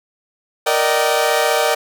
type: chord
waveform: sawtooth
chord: Eb major seventh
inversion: second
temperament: equal with one note detuned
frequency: 466.2 / 587.3 / 622.3 / 769.6 Hz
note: Bb4 / D5 / Eb5 / G5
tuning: 0 / 0 / 0 / -32 cents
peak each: -16 dBFS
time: 0.66-1.75 s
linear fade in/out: 10 ms
effects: none